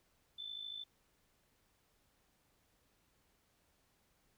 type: tone with amplitude modulation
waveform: sine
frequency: 3520 Hz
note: A7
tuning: in tune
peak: -40 dBFS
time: 0.38-0.84 s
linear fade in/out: 10 ms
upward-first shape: sine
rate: 53.3 Hz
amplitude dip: 70%
effects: pink hiss -75 dBFS RMS until 4.37 s